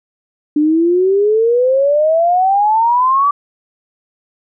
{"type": "exponential sweep", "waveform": "sine", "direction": "up", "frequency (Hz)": [293.7, 1165], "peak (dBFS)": -9, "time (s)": [0.56, 3.31], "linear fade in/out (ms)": 5, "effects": []}